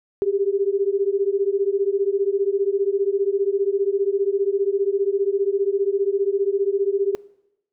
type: beating tone pair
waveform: sine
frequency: 390 / 405 Hz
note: G4 / G#4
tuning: -9 / -43 cents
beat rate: 15 Hz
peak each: -21 dBFS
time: 0.22-7.15 s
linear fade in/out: 0 ms
effects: noise-tail reverb RT60 0.9 s tail -23 dB re dry